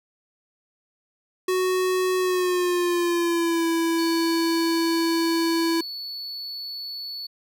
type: tone with pitch glide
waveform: square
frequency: 370 to 331.5 Hz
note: F#4 to E4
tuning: 0 to +10 cents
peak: -21 dBFS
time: 1.48-5.81 s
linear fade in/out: 5 ms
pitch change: -190 cents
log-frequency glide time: 2.18-3.66 s
type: tone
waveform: triangle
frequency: 4435 Hz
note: C#8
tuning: in tune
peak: -30 dBFS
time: 3.98-7.27 s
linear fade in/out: 10 ms
effects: none